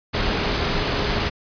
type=tone in noise; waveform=sine; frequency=412.1 Hz; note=G#4; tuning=13 cents flat; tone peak=-32 dBFS; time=0.13-1.3 s; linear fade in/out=20 ms; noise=pink; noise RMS=-22 dBFS; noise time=0.13-1.3 s; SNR=-13 dB; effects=resampled to 11025 Hz